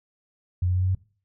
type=tone with pitch steps; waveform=sine; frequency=89.5 / 90.59 / 91.7 / 92.82 / 93.95 Hz; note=F2 / F#2 / F#2 / F#2 / F#2; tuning=+43 / -36 / -15 / +6 / +27 cents; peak=-20 dBFS; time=0.62-0.95 s; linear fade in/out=5 ms; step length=66 ms; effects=noise-tail reverb RT60 0.4 s tail -20 dB re dry